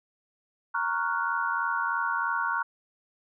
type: chord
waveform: sine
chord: Gb major seventh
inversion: first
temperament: equal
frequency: 932.3 / 1108.7 / 1396.9 / 1480 Hz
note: Bb5 / Db6 / F6 / Gb6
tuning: 0 / 0 / 0 / 0 cents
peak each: -31 dBFS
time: 0.74-2.63 s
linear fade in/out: 10 ms
effects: none